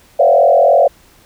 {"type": "tone with frequency modulation", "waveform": "sine", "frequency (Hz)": 621, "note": "D#5", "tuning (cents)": -3, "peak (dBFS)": -6, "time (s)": [0.19, 0.88], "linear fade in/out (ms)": 10, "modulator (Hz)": 43.4, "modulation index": 2.3, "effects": ["pink hiss -48 dBFS RMS until 1.25 s"]}